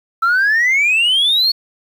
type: exponential sweep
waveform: sine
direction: up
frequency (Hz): 1318.5 to 4423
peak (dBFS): -9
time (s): 0.22-1.52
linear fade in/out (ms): 10
effects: tanh soft clip ceiling -9 dBFS + 7-bit